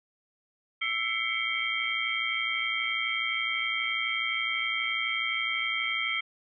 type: tone cluster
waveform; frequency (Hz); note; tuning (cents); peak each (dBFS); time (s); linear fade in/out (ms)
sine; 1325 / 2035 / 2162 / 2274 / 3178; E6 / C7 / C#7 / C#7 / G7; +9 / -49 / -44 / +44 / +23; -36 / -35 / -32 / -33 / -33; 0.81-6.21; 10
effects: none